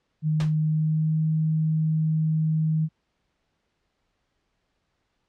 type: tone with pitch glide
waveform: sine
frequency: 154.9 to 157.43 Hz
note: D#3 to D#3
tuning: -7 to +21 cents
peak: -20 dBFS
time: 0.22-2.89 s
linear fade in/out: 50 ms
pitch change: +28 cents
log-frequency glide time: 0.55-1.2 s
type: noise with exponential decay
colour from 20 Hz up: pink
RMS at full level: -29 dBFS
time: 0.4-0.55 s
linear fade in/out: 2 ms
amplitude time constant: 31 ms
effects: pink hiss -74 dBFS RMS until 5.28 s + low-pass 5000 Hz 12 dB/octave